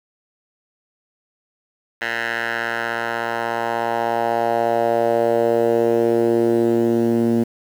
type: tone with band-pass filter sweep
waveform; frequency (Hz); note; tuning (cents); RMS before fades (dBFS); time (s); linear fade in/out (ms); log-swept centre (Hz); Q
10% pulse; 116.54; A#2; 0; -19; 2.01-7.44; 10; 1900 to 250; 2.3
effects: 7-bit